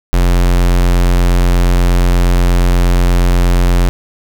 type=tone; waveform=square; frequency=44.2 Hz; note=F1; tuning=22 cents sharp; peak=-8 dBFS; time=0.13-3.89 s; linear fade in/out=0 ms; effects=none